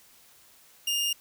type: tone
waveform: sawtooth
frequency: 2823 Hz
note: F7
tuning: 18 cents sharp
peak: -22 dBFS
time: 0.87-1.13 s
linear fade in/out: 5 ms
effects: white hiss -57 dBFS RMS until 1.2 s